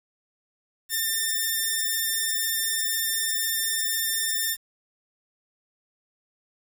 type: tone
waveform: 5% pulse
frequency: 1798 Hz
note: A6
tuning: 37 cents sharp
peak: -13 dBFS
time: 0.89-4.57 s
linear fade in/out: 50 ms
effects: 8-bit